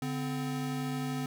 square tone pair together, 144.1 / 256.8 Hz, D3 / C4, -33 / -32 cents, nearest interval minor seventh, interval 1001 cents, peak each -36 / -35 dBFS, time 0.02-1.26 s, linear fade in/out 2 ms, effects none

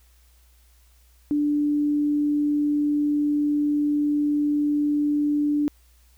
sine tone, 293.9 Hz, D4, 1 cent sharp, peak -19 dBFS, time 1.31-5.68 s, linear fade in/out 0 ms, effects added 60 Hz sine -54 dBFS peak until 6.17 s + white hiss -62 dBFS RMS until 6.17 s

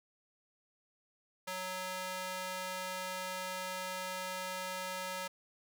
square tone with high-pass filter, 185 Hz, F#3, in tune, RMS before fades -40 dBFS, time 1.47-5.28 s, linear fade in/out 10 ms, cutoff 730 Hz, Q 0.75, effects none

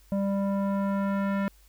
square tone with low-pass filter sweep, 197.6 Hz, G3, 14 cents sharp, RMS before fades -27 dBFS, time 0.12-1.48 s, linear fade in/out 0 ms, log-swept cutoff 650 to 1800 Hz, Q 1.5, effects added 50 Hz sine -55 dBFS peak until 1.68 s + white hiss -62 dBFS RMS until 1.68 s

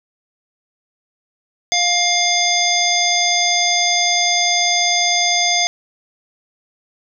harmonic tone with a mistuned harmonic, 705 Hz, F5, 16 cents sharp, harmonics 1 / 3 / 5 / 7 / 9, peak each -20 / -20 / -20 / -20 / -20 dBFS, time 1.72-5.67 s, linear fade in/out 0 ms, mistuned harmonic 5, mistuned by -20 cents, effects none

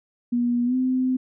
sine tone with pitch glide, 241 to 256.8 Hz, B3 to C4, -42 to -32 cents, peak -19 dBFS, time 0.32-1.17 s, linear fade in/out 10 ms, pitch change +110 cents, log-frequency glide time 0.65-0.75 s, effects none

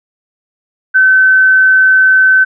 sine tone, 1528 Hz, G6, 45 cents flat, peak -4 dBFS, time 0.94-2.45 s, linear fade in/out 20 ms, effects none

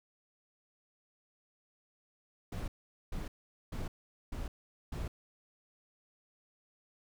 brown noise bursts, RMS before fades -38 dBFS, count 5, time 2.52-5.08 s, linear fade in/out 5 ms, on 160 ms, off 440 ms, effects none

